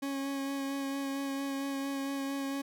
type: tone with vibrato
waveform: 40% pulse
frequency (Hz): 275.1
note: C#4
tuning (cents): -13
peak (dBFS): -32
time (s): 0.02-2.62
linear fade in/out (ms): 10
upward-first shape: sine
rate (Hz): 4.4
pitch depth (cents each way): 15
effects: none